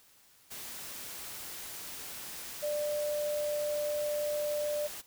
sine tone in noise, 593 Hz, D5, 17 cents sharp, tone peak -30 dBFS, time 2.62-4.88 s, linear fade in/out 20 ms, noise white, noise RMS -43 dBFS, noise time 0.5-5.02 s, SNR +10 dB, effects white hiss -62 dBFS RMS until 5.06 s

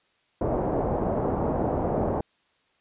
white low-pass noise, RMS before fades -26 dBFS, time 0.41-2.21 s, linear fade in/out 5 ms, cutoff 740 Hz, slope 24 dB/octave, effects white hiss -67 dBFS RMS until 2.8 s + resampled to 8000 Hz

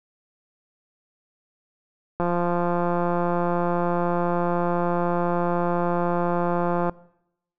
click train, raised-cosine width 1 ms, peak -11 dBFS, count 818, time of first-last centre 2.2-6.895 s, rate 174 Hz, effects noise-tail reverb RT60 0.8 s tail -21 dB re dry

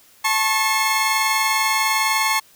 sawtooth tone cluster, 877 / 1091 / 2162 Hz, A5 / C#6 / C#7, -6 / -28 / -44 cents, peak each -18 dBFS, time 0.24-2.4 s, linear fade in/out 10 ms, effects white hiss -52 dBFS RMS until 2.55 s

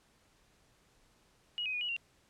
sine tone with pitch steps, 2898 / 2521 / 2454 / 2925 / 2763 Hz, F#7 / D#7 / D#7 / F#7 / F7, -37 / +22 / -25 / -21 / -19 cents, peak -33 dBFS, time 1.58-1.965 s, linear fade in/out 0 ms, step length 77 ms, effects pink hiss -68 dBFS RMS until 2.29 s + low-pass 10000 Hz 12 dB/octave

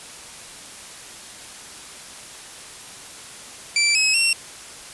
20% pulse tone with pitch steps, 2336 / 2561 / 2725 Hz, D7 / D#7 / F7, -10 / +49 / -43 cents, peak -11 dBFS, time 3.76-4.33 s, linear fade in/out 2 ms, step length 190 ms, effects white hiss -39 dBFS RMS until 4.93 s + resampled to 24000 Hz

